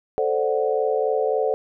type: chord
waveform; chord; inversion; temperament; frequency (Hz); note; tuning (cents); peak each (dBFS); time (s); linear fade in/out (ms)
sine; D dominant seventh; second; equal; 440 / 523.3 / 587.3 / 740; A4 / C5 / D5 / F#5; 0 / 0 / 0 / 0; -22 / -24 / -27 / -27; 0.18-1.54; 0
effects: none